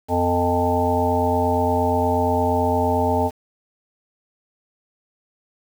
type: harmonic tone with a mistuned harmonic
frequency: 88.6 Hz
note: F2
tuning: 25 cents sharp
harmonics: 1 / 3 / 5 / 7 / 9 / 10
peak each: -24 / -24 / -24 / -24 / -24 / -24 dBFS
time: 0.08-3.31 s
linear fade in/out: 50 ms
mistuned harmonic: 3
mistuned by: -68 cents
effects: 7-bit